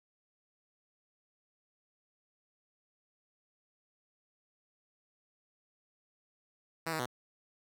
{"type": "tone with pitch steps", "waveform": "5% pulse", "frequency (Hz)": [163.5, 158.1, 123.6], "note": ["E3", "D#3", "B2"], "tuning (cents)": [-14, 28, 2], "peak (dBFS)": -22, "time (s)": [6.86, 7.061], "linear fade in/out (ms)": 10, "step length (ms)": 67, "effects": []}